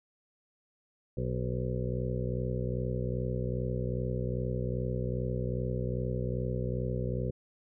harmonic tone with a mistuned harmonic, 62.5 Hz, B1, 21 cents sharp, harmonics 1 / 2 / 3 / 4 / 6 / 7 / 8 / 9, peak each -37 / -33 / -38 / -43 / -40 / -42 / -39 / -47 dBFS, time 1.17-7.31 s, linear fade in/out 5 ms, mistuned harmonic 9, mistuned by -37 cents, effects none

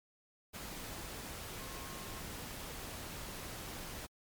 sine tone in noise, 1075 Hz, C6, 47 cents sharp, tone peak -54 dBFS, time 1.58-2.21 s, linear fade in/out 20 ms, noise pink, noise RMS -45 dBFS, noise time 0.53-4.07 s, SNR -12 dB, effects MP3 96 kbps

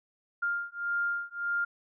sine beating tone pair, 1401 / 1402.7 Hz, F6 / F6, +5 / +7 cents, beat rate 1.7 Hz, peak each -32 / -32 dBFS, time 0.42-1.65 s, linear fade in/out 10 ms, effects none

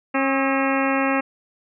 harmonic tone with a mistuned harmonic, 270.8 Hz, C#4, 40 cents flat, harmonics 1 / 2 / 3 / 4 / 5 / 6 / 7 / 8 / 9 / 10, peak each -22 / -25 / -27 / -28 / -29 / -30 / -30 / -31 / -32 / -32 dBFS, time 0.14-1.21 s, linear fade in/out 10 ms, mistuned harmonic 5, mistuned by -69 cents, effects none

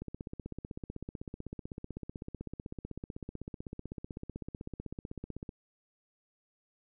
click train, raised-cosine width 3 ms, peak -27 dBFS, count 88, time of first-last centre 0.02-5.492 s, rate 15.9 Hz, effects none

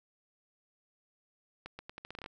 accelerating click train, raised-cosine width 0.3 ms, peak -27 dBFS, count 11, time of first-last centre 1.66-2.261 s, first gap 130 ms, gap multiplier 0.81, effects none

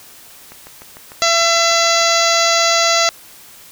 click train, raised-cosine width 0.5 ms, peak -21 dBFS, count 11, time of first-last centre 0.52-2.017 s, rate 6.68 Hz
harmonic tone, 673 Hz, E5, 36 cents sharp, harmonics 1 / 2 / 3 / 4 / 5 / 6 / 7 / 8 / 9 / 10, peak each -17 / -18 / -20 / -24 / -24 / -20 / -21 / -26 / -22 / -23 dBFS, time 1.22-3.09 s, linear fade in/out 0 ms
effects white hiss -41 dBFS RMS until 3.71 s

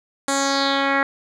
10% pulse tone with low-pass filter sweep, 275.6 Hz, C#4, 10 cents flat, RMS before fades -20 dBFS, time 0.28-1.03 s, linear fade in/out 2 ms, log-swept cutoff 8700 to 1900 Hz, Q 3.3, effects none

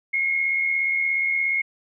sine tone pair together, 2158 / 2235 Hz, C#7 / C#7, -47 / +14 cents, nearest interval minor second, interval 61 cents, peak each -20 / -31 dBFS, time 0.13-1.62 s, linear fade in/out 10 ms, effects none

